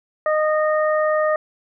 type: harmonic tone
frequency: 616 Hz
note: D#5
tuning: 17 cents flat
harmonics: 1 / 2 / 3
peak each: -17 / -23 / -27 dBFS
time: 0.26-1.36 s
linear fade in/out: 2 ms
effects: none